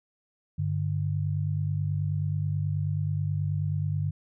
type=tone pair together; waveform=sine; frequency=99 / 148.33 Hz; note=G2 / D3; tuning=+18 / +18 cents; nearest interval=perfect fifth; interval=700 cents; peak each=-28 dBFS; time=0.58-4.11 s; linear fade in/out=10 ms; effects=none